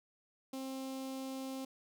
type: tone with notch filter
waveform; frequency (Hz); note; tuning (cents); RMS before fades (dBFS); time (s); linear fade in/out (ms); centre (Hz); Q
sawtooth; 265.2; C4; +23; -42; 0.53-1.65; 5; 1700; 0.95
effects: none